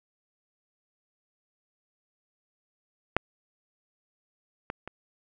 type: clicks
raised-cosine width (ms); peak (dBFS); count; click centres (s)
0.5; -6 / -17 / -23; 3; 3.166 / 4.701 / 4.876
effects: none